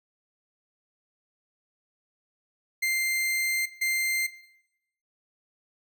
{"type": "tone bursts at uneven times", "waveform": "40% pulse", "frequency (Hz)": 2093, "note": "C7", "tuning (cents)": 0, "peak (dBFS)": -23, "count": 2, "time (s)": [[2.82, 3.66], [3.81, 4.27]], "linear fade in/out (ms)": 10, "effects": ["noise-tail reverb RT60 0.8 s tail -17 dB re dry"]}